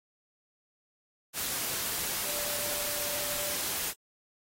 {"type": "tone in noise", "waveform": "sine", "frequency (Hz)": 587.3, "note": "D5", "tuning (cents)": 0, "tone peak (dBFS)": -42, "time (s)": [2.24, 3.58], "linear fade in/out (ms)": 50, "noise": "white", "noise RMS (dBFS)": -33, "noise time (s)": [1.33, 3.94], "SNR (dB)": -12, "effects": ["AAC 48 kbps"]}